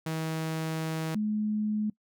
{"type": "tone pair in turn", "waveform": ["sawtooth", "sine"], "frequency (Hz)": [160, 212.4], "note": ["D#3", "G#3"], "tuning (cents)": [49, 39], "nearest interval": "perfect fourth", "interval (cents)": 490, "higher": "second", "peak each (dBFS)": -26, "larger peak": "neither", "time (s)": [[0.06, 1.15], [1.15, 1.9]], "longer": "first", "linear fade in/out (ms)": 5, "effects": ["noise-tail reverb RT60 0.1 s tail -22 dB re dry"]}